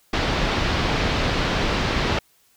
pink low-pass noise, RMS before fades -22 dBFS, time 0.13-2.19 s, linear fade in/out 5 ms, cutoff 4600 Hz, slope 24 dB/octave, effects white hiss -60 dBFS RMS until 2.56 s

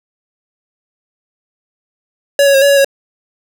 square tone with pitch steps, 564 / 557 / 541 / 565 / 561 / 551 Hz, C#5 / C#5 / C#5 / C#5 / C#5 / C#5, +30 / +8 / -42 / +33 / +21 / -11 cents, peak -7 dBFS, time 2.39-2.846 s, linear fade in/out 2 ms, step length 76 ms, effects none

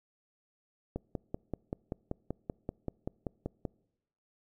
click train, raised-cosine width 2 ms, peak -21 dBFS, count 15, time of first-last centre 0.96-3.652 s, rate 5.2 Hz, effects noise-tail reverb RT60 0.9 s tail -26 dB re dry

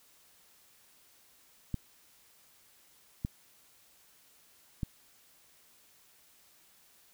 clicks, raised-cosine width 5 ms, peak -20 dBFS, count 3, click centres 1.743 / 3.249 / 4.832 s, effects white hiss -63 dBFS RMS until 7.13 s

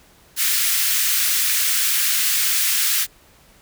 white high-pass noise, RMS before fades -19 dBFS, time 0.36-3.07 s, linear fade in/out 50 ms, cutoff 1500 Hz, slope 24 dB/octave, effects pink hiss -52 dBFS RMS until 3.61 s

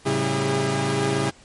sawtooth tone cluster, 108.8 / 135.7 / 192.1 / 325.6 / 405.1 Hz, A2 / C#3 / G3 / E4 / G#4, -19 / -36 / -35 / -21 / -43 cents, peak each -27 / -21 / -26 / -25 / -21 dBFS, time 0.05-1.31 s, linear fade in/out 20 ms, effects pink hiss -51 dBFS RMS until 1.44 s + MP3 48 kbps

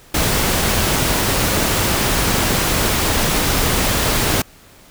pink noise, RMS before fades -17 dBFS, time 0.14-4.42 s, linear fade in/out 5 ms, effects pink hiss -46 dBFS RMS until 4.9 s

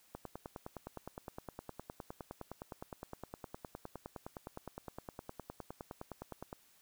click train, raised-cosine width 1 ms, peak -29 dBFS, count 63, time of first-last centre 0.15-6.529 s, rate 9.72 Hz, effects white hiss -67 dBFS RMS until 6.81 s

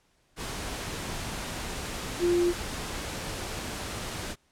sine tone in noise, 349.2 Hz, F4, in tune, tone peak -21 dBFS, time 2.19-2.54 s, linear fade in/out 50 ms, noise pink, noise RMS -35 dBFS, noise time 0.36-4.36 s, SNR +11 dB, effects pink hiss -68 dBFS RMS until 4.51 s + low-pass 10000 Hz 12 dB/octave

